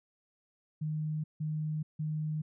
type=tone bursts; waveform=sine; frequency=154.1 Hz; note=D#3; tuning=16 cents flat; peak=-31 dBFS; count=3; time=0.81-2.42 s; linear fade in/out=10 ms; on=430 ms; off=160 ms; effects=none